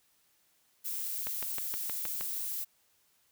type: noise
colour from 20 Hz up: violet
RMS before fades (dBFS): -36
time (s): 0.84-2.65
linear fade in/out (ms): 20
type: click train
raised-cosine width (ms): 0.3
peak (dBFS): -22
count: 7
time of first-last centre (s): 1.27-2.21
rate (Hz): 6.38
effects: white hiss -70 dBFS RMS until 3.31 s